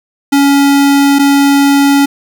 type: tone pair in turn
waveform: square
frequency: 280.4 / 280.4 Hz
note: C#4 / C#4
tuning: +20 / +20 cents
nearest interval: unison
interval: 0 cents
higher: neither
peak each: -6 dBFS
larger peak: neither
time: 0.32-1.19 / 1.19-2.06 s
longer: neither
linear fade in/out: 10 ms
effects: 7-bit